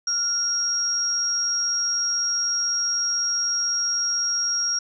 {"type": "tone pair together", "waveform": "sine", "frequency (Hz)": [1404, 5606], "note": ["F6", "F8"], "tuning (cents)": [9, 6], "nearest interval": "2 octaves", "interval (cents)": 2397, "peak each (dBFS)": [-32, -21], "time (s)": [0.07, 4.79], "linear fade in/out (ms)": 5, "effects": []}